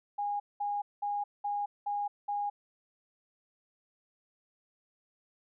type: tone bursts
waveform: sine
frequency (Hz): 819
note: G#5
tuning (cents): -24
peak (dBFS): -30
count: 6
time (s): 0.18-2.5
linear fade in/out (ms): 10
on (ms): 220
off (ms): 200
effects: none